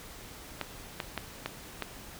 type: clicks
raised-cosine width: 0.3 ms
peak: -16 dBFS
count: 5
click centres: 0.613 / 1.002 / 1.177 / 1.46 / 1.823 s
effects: pink hiss -47 dBFS RMS until 2.19 s